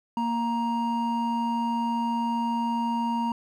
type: tone pair together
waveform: triangle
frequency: 233.1 / 937.3 Hz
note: A#3 / A#5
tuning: 0 / +9 cents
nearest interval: 2 octaves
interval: 2409 cents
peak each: -25 dBFS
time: 0.17-3.32 s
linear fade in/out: 2 ms
effects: none